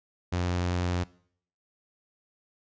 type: tone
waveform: sawtooth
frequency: 88.9 Hz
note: F2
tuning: 31 cents sharp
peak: -22 dBFS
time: 0.32-1.04 s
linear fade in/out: 10 ms
effects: noise-tail reverb RT60 0.6 s tail -21 dB re dry + resampled to 16000 Hz